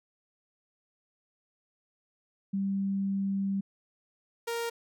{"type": "tone pair in turn", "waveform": ["sine", "sawtooth"], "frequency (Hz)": [196, 466.2], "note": ["G3", "A#4"], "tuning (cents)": [0, 0], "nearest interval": "octave + minor third", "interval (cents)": 1500, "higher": "second", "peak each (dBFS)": -27, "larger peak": "neither", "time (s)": [[2.53, 3.61], [4.47, 4.7]], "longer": "first", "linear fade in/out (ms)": 10, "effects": []}